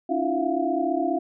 sine tone cluster, 281 / 318.3 / 347.5 / 674 / 709 Hz, C#4 / D#4 / F4 / E5 / F5, +24 / +39 / -9 / +38 / +26 cents, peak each -28 dBFS, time 0.09-1.19 s, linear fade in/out 10 ms, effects none

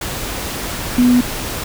sine tone in noise, 246.6 Hz, B3, 2 cents flat, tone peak -8 dBFS, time 0.98-1.21 s, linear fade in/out 5 ms, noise pink, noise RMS -24 dBFS, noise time 0.01-1.64 s, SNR +13 dB, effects none

